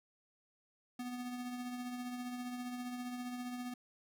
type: tone with tremolo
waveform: square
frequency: 246.9 Hz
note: B3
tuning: in tune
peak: -39 dBFS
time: 0.99-3.74 s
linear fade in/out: 5 ms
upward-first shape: triangle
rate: 15 Hz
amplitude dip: 45%
effects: none